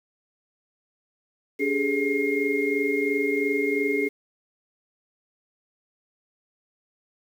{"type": "tone cluster", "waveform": "sine", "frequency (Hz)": [285.3, 403, 425.9, 2137], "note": ["C#4", "G4", "G#4", "C7"], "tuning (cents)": [50, 48, 44, 36], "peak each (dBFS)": -27, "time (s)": [1.59, 4.09], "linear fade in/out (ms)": 20, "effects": ["8-bit"]}